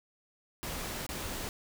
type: noise with dropouts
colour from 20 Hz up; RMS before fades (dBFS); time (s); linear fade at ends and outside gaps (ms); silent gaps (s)
pink; -38; 0.63-1.49; 0; 1.065-1.09
effects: none